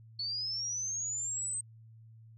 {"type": "linear sweep", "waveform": "sine", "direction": "up", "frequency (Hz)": [4378, 8300], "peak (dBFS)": -33, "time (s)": [0.19, 1.61], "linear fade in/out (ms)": 5, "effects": ["added 112 Hz sine -52 dBFS peak until 2.37 s"]}